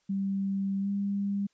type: tone with pitch glide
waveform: sine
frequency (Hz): 195.6 to 199.94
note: G3 to G3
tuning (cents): -4 to +34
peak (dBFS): -27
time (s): 0.09-1.47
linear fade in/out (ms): 10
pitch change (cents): +38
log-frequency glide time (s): 0.8-0.89
effects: white hiss -72 dBFS RMS until 1.53 s + resampled to 16000 Hz